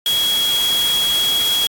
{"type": "tone in noise", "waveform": "sine", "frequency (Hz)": 3319, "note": "G#7", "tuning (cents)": -2, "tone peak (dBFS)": -15, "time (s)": [0.06, 1.67], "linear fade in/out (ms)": 2, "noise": "white", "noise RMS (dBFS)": -24, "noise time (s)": [0.06, 1.67], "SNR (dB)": 6, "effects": ["AAC 64 kbps"]}